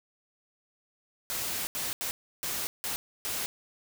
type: noise bursts at uneven times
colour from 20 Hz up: white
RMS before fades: -33 dBFS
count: 6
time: 1.3-1.67 / 1.75-1.93 / 2.01-2.11 / 2.43-2.67 / 2.84-2.96 / 3.25-3.46 s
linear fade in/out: 0 ms
effects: none

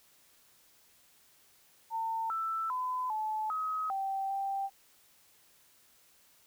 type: tone with pitch steps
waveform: sine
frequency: 900 / 1325 / 1011 / 865 / 1270 / 778 / 785 Hz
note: A5 / E6 / B5 / A5 / D#6 / G5 / G5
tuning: +39 / +9 / +40 / -30 / +35 / -13 / +2 cents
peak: -31 dBFS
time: 1.9-4.7 s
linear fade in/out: 50 ms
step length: 400 ms
effects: white hiss -64 dBFS RMS until 6.46 s

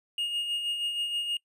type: tone with tremolo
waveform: triangle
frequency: 2850 Hz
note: F7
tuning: 34 cents sharp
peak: -25 dBFS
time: 0.18-1.37 s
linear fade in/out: 2 ms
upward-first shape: sine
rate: 6.3 Hz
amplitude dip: 45%
effects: noise-tail reverb RT60 0.1 s tail -22 dB re dry + resampled to 32000 Hz

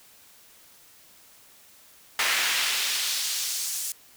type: noise with high-pass filter sweep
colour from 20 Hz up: brown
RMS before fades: -27 dBFS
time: 2.19-3.92 s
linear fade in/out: 2 ms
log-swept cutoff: 1800 to 7900 Hz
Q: 1.1
effects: white hiss -54 dBFS RMS until 4.16 s

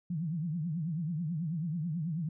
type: tone with vibrato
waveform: sine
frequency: 163.1 Hz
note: E3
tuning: 18 cents flat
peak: -31 dBFS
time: 0.1-2.29 s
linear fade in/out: 5 ms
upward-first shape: triangle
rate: 9.2 Hz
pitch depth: 210 cents each way
effects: none

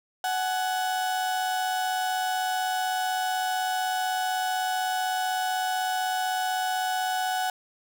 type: tone pair together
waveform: 35% pulse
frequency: 744 / 839.9 Hz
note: F#5 / G#5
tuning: +9 / +19 cents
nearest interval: major second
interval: 210 cents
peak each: -24 / -33 dBFS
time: 0.24-7.5 s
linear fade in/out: 2 ms
effects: none

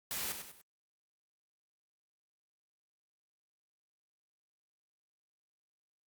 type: noise with echo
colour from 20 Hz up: white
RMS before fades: -38 dBFS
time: 0.11-0.32 s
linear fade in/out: 0 ms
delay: 98 ms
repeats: 3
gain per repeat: -7 dB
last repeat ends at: 0.614 s
effects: Opus 48 kbps

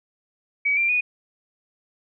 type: tone with pitch steps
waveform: sine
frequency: 2272 / 2368 / 2469 Hz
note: C#7 / D7 / D#7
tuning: +42 / +14 / -14 cents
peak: -18 dBFS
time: 0.65-1.01 s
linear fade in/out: 10 ms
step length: 120 ms
effects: none

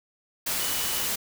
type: tone in noise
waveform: sine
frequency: 2960 Hz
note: F#7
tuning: in tune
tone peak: -37 dBFS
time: 0.6-1.07 s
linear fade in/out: 10 ms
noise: white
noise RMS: -28 dBFS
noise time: 0.46-1.16 s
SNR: -12 dB
effects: none

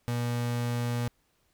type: tone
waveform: 35% pulse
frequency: 120 Hz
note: B2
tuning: 49 cents flat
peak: -26 dBFS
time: 0.08-1.08 s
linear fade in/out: 0 ms
effects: pink hiss -71 dBFS RMS until 1.53 s

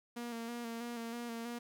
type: tone with vibrato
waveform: sawtooth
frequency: 234.3 Hz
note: A#3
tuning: 9 cents sharp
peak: -36 dBFS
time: 0.16-1.59 s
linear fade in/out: 10 ms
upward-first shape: square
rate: 3.1 Hz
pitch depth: 29 cents each way
effects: 12-bit

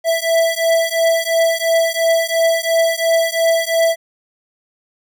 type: beating tone pair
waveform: square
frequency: 659.3 / 662.2 Hz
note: E5 / E5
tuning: 0 / +8 cents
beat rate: 2.9 Hz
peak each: -17 dBFS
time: 0.04-3.96 s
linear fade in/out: 50 ms
effects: none

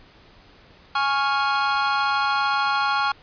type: chord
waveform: 45% pulse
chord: Db major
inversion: second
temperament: equal with one note detuned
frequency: 830.6 / 1103 / 1396.9 Hz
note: Ab5 / Db6 / F6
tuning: 0 / -9 / 0 cents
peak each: -24 dBFS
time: 0.95-3.12 s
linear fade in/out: 5 ms
effects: pink hiss -51 dBFS RMS until 3.22 s + resampled to 11025 Hz

